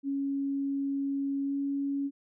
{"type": "tone with pitch glide", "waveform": "sine", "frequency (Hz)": [277, 279.2], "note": ["C#4", "C#4"], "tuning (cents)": [-1, 13], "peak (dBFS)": -28, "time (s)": [0.03, 2.11], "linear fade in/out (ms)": 50, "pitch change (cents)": 14, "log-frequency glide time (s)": [1.44, 1.54], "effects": []}